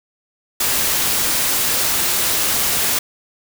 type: noise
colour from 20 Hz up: white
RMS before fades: -18 dBFS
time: 0.6-2.99 s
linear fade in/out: 5 ms
effects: none